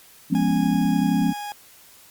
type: chord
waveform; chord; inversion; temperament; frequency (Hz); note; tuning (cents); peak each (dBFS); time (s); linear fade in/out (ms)
sine; C# dominant seventh; first; equal; 174.61 / 207.7 / 246.9 / 277.2; E#3 / G#3 / B3 / C#4; 0 / 0 / 0 / 0; -23 / -23 / -24 / -23; 0.3-1.33; 20
type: tone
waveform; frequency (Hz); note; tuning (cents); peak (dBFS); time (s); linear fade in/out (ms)
40% pulse; 826; G#5; -10; -29; 0.35-1.52; 0
effects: white hiss -50 dBFS RMS until 2.1 s + Opus 48 kbps